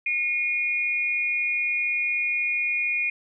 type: tone pair together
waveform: sine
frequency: 2145 / 2448 Hz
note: C7 / D#7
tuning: +42 / -29 cents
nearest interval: major second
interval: 229 cents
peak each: -29 / -23 dBFS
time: 0.06-3.1 s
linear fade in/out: 5 ms
effects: none